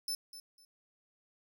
sawtooth tone with echo, 5274 Hz, E8, in tune, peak -31 dBFS, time 0.08-0.15 s, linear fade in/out 2 ms, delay 250 ms, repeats 2, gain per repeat -13 dB, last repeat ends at 0.65 s, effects none

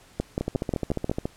two click trains, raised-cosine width 2 ms, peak -13 / -11 dBFS, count 13 / 6, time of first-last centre 0.41-1.255 / 0.2-1.096 s, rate 14.2 / 5.58 Hz, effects pink hiss -54 dBFS RMS until 1.36 s + low-pass 11000 Hz 12 dB/octave

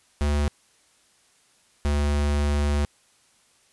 square tone pair in turn, 73.1 / 72.72 Hz, D2 / D2, -7 / -16 cents, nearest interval unison, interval 9 cents, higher first, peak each -21 dBFS, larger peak neither, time 0.21-0.48 / 1.85-2.85 s, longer second, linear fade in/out 0 ms, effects white hiss -61 dBFS RMS until 3.72 s + resampled to 24000 Hz

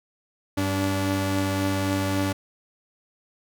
sawtooth tone pair together, 97.46 / 288.7 Hz, G2 / D4, -10 / -30 cents, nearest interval octave + perfect fifth, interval 1880 cents, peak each -22 / -21 dBFS, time 0.57-2.33 s, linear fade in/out 10 ms, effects none

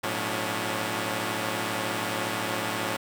5% pulse tone cluster, 108.5 / 121 / 179.9 / 280.8 / 297.3 Hz, A2 / B2 / F#3 / C#4 / D4, -24 / -35 / -48 / +22 / +21 cents, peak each -21 / -28 / -22 / -22 / -26 dBFS, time 0.03-2.97 s, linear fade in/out 10 ms, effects none

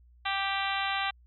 harmonic tone, 392 Hz, G4, in tune, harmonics 2 / 3 / 4 / 5 / 6 / 7 / 8 / 9 / 10, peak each -33 / -35 / -36 / -37 / -38 / -38 / -39 / -40 / -40 dBFS, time 0.25-1.11 s, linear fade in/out 10 ms, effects added 60 Hz sine -55 dBFS peak until 1.26 s

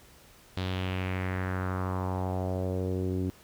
sawtooth tone with low-pass filter sweep, 92.8 Hz, F#2, 6 cents sharp, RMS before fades -31 dBFS, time 0.57-3.3 s, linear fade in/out 0 ms, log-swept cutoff 3900 to 310 Hz, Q 2.9, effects pink hiss -56 dBFS RMS until 3.43 s

